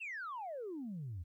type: exponential sweep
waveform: sine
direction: down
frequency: 2794 to 78.5 Hz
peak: -39 dBFS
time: 0-1.24 s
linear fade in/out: 20 ms
effects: tanh soft clip ceiling -37 dBFS + 13-bit